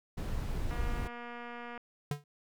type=noise; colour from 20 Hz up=brown; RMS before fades=-34 dBFS; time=0.17-1.08 s; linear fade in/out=10 ms
type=click train; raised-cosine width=0.5 ms; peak=-30 dBFS; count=256; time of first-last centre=0.71-1.777 s; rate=239 Hz
type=tone with exponential decay; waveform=square; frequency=145.4 Hz; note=D3; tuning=17 cents flat; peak=-29 dBFS; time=2.11-2.24 s; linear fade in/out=2 ms; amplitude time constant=28 ms
effects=none